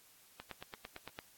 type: click train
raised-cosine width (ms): 0.3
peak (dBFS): -27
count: 8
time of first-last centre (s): 0.4-1.189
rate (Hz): 8.87
effects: white hiss -63 dBFS RMS until 1.37 s + AAC 64 kbps